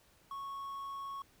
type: tone with quantisation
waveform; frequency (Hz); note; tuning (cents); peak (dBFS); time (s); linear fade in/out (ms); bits
triangle; 1104; C#6; -7; -38; 0.31-1.22; 2; 11
effects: pink hiss -66 dBFS RMS until 1.4 s